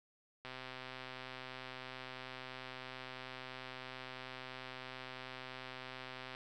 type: click train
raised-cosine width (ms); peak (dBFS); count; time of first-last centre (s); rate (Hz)
0.3; -30; 762; 0.45-6.349; 129
effects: none